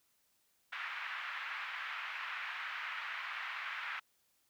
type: band-pass noise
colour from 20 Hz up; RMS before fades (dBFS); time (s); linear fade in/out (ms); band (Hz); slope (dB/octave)
white; -42; 0.72-4; 10; 1100 to 2400; 24
effects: white hiss -75 dBFS RMS until 4.49 s